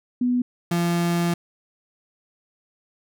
sine / 35% pulse tone pair in turn, 246.9 / 171.73 Hz, B3 / F3, 0 / -29 cents, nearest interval tritone, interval 629 cents, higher first, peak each -18 / -18 dBFS, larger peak neither, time 0.21-0.42 / 0.71-1.34 s, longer second, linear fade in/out 5 ms, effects none

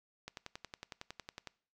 click train, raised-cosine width 0.2 ms, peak -26 dBFS, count 14, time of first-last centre 0.28-1.473 s, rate 10.9 Hz, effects noise-tail reverb RT60 0.5 s tail -22 dB re dry

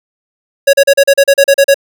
square tone bursts, 554.4 Hz, C#5, in tune, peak -4 dBFS, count 11, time 0.67-1.744 s, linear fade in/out 10 ms, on 64 ms, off 37 ms, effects none

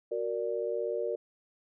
sine chord, Gb augmented, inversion none, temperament equal, 370 / 466.2 / 587.3 Hz, Gb4 / Bb4 / D5, 0 / 0 / 0 cents, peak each -36 / -32 / -35 dBFS, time 0.11-1.16 s, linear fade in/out 10 ms, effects none

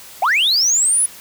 sine linear sweep, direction up, 648 to 10548 Hz, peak -10 dBFS, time 0.22-1.06 s, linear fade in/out 5 ms, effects tanh soft clip ceiling -11 dBFS + white hiss -39 dBFS RMS until 1.2 s

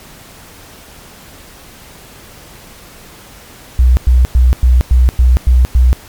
sine tone bursts, 62.3 Hz, B1, 16 cents sharp, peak -4 dBFS, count 8, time 3.79-5.93 s, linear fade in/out 0 ms, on 180 ms, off 100 ms, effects pink hiss -37 dBFS RMS until 6.08 s + MP3 96 kbps

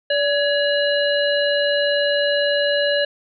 harmonic tone with a mistuned harmonic, 577 Hz, D5, 31 cents flat, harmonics 1 / 3 / 5 / 7, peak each -18 / -23 / -25 / -26 dBFS, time 0.1-3.05 s, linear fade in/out 5 ms, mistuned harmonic 3, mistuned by -54 cents, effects none

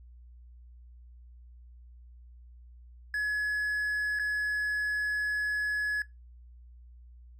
triangle tone with dropouts, 1694 Hz, G#6, 34 cents sharp, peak -26 dBFS, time 3.14-6.02 s, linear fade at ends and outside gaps 2 ms, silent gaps 4.19-4.195 s, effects noise-tail reverb RT60 0.2 s tail -21 dB re dry + added 60 Hz sine -49 dBFS peak until 7.39 s

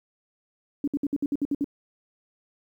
sine tone bursts, 284.5 Hz, C#4, 45 cents sharp, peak -22 dBFS, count 9, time 0.84-1.644 s, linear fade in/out 2 ms, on 36 ms, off 60 ms, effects 10-bit

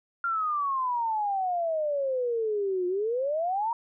sine exponential two-way sweep, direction down then up, 1398 to 353.4 to 954 Hz, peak -25 dBFS, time 0.24-3.73 s, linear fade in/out 2 ms, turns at 2.87 s, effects none

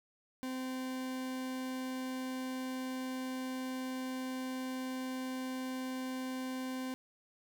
40% pulse tone, 258.5 Hz, C4, 21 cents flat, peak -36 dBFS, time 0.43-6.94 s, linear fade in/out 0 ms, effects none

